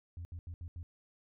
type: tone bursts at uneven times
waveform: sine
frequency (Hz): 85.9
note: F2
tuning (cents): -28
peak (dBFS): -39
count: 5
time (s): 0.17-0.25 / 0.32-0.39 / 0.47-0.54 / 0.61-0.68 / 0.76-0.83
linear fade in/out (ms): 0
effects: tanh soft clip ceiling -38 dBFS